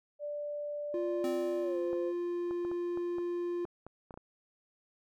sine tone with pitch glide, 587.3 to 517.2 Hz, D5 to C5, 0 to -20 cents, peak -35 dBFS, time 0.19-2.13 s, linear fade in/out 50 ms, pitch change -220 cents, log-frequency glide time 1.62-1.78 s
triangle tone, 349.2 Hz, F4, in tune, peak -30 dBFS, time 0.94-3.65 s, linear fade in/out 2 ms
square tone with exponential decay, 259.2 Hz, C4, 16 cents flat, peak -35 dBFS, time 1.24-2.26 s, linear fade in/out 2 ms, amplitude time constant 220 ms
clicks, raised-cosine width 1 ms, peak -32 dBFS, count 11, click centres 1.931 / 2.51 / 2.65 / 2.715 / 2.974 / 3.184 / 3.652 / 3.866 / 4.108 / 4.141 / 4.175 s
effects none

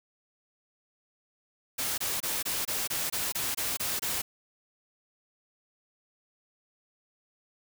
white noise bursts, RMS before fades -31 dBFS, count 11, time 1.78-4.22 s, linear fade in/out 10 ms, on 200 ms, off 24 ms, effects none

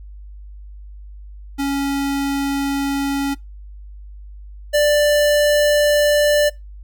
square tone pair in turn, 278.3 / 589.7 Hz, C#4 / D5, +7 / +7 cents, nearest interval octave + minor second, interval 1300 cents, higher second, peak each -19 / -13 dBFS, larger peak second, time 1.58-3.35 / 4.73-6.5 s, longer neither, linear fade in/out 20 ms, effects noise-tail reverb RT60 0.2 s tail -22 dB re dry + added 50 Hz sine -34 dBFS peak until 6.83 s

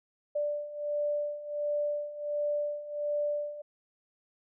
sine beating tone pair, 587.3 / 588.7 Hz, D5 / D5, 0 / +4 cents, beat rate 1.4 Hz, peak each -35 / -31 dBFS, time 0.35-3.62 s, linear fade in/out 10 ms, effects none

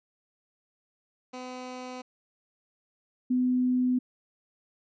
15% pulse / sine tone pair in turn, 253.1 / 251.6 Hz, B3 / B3, +43 / +32 cents, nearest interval unison, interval 11 cents, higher first, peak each -31 / -22 dBFS, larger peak second, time 1.33-2.02 / 3.3-3.99 s, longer neither, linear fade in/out 10 ms, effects resampled to 16000 Hz

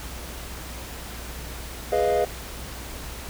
triangle chord, F half-diminished seventh, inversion first, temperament equal, 415.3 / 493.9 / 622.3 / 698.5 Hz, Ab4 / Cb5 / Eb5 / F5, 0 / 0 / 0 / 0 cents, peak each -23 dBFS, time 1.92-2.25 s, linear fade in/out 5 ms, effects added 60 Hz sine -38 dBFS peak until 3.29 s + pink hiss -38 dBFS RMS until 3.29 s

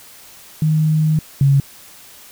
sine tone pair in turn, 155.56 / 138.59 Hz, D#3 / C#3, 0 / 0 cents, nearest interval major second, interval 200 cents, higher first, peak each -12 / -9 dBFS, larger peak second, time 0.62-1.19 / 1.41-1.6 s, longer first, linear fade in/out 2 ms, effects white hiss -42 dBFS RMS until 2.31 s

